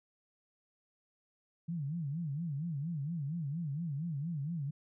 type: tone with vibrato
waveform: sine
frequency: 154.4 Hz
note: D#3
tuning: 13 cents flat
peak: -34 dBFS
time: 1.68-4.71 s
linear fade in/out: 10 ms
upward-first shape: sine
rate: 4.3 Hz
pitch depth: 210 cents each way
effects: none